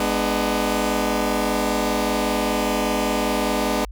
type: chord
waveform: 15% pulse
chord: G# diminished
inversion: none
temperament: just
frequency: 207.7 / 249.2 / 299 Hz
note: G#3 / B3 / D4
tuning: 0 / +16 / +31 cents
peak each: -18 dBFS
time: 0-3.85 s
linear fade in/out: 2 ms
effects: added 50 Hz sine -33 dBFS peak until 3.91 s